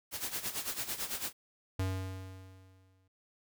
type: noise with tremolo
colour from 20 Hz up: white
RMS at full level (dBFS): -35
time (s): 0.11-1.33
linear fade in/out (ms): 50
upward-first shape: sine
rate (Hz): 9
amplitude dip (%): 75
type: tone with exponential decay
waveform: square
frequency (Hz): 94.3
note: F#2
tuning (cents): +33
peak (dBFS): -30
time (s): 1.79-3.08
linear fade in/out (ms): 5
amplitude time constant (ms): 280
effects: none